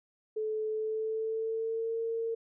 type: tone with pitch glide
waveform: sine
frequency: 433.4 to 455.7 Hz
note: A4 to A#4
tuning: -26 to -39 cents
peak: -30 dBFS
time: 0.36-2.35 s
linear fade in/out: 10 ms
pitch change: +87 cents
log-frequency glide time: 0.7-1.99 s
effects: none